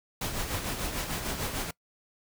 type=noise with tremolo; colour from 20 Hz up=pink; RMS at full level=-31 dBFS; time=0.21-1.71 s; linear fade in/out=5 ms; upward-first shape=sine; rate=6.7 Hz; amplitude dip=50%; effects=noise-tail reverb RT60 0.1 s tail -23 dB re dry